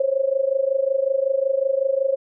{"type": "tone with amplitude modulation", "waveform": "sine", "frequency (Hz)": 540, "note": "C#5", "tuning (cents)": -45, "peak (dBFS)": -14, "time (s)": [0, 2.16], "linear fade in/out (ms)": 5, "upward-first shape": "sine", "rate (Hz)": 25.4, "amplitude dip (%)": 85, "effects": []}